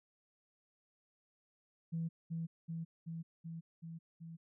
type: tone with echo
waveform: sine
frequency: 164.81 Hz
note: E3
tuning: in tune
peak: -34 dBFS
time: 1.92-2.09 s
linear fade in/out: 20 ms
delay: 380 ms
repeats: 6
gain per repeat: -2 dB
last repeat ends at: 4.37 s
effects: tanh soft clip ceiling -30 dBFS